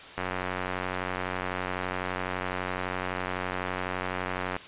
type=click train; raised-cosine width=0.5 ms; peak=-15 dBFS; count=404; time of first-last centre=0.18-4.565 s; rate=91.9 Hz; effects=white hiss -44 dBFS RMS until 4.67 s + resampled to 8000 Hz